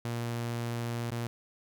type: tone with dropouts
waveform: sawtooth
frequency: 118 Hz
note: A#2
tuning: 22 cents sharp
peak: -28 dBFS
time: 0.05-1.27 s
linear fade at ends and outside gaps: 0 ms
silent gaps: 1.104-1.117 s
effects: none